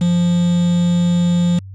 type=tone with quantisation; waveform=triangle; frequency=174.61 Hz; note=F3; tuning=in tune; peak=-10 dBFS; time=0.01-1.59 s; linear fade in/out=5 ms; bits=5; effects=added 96 Hz sine -31 dBFS peak until 1.74 s + resampled to 22050 Hz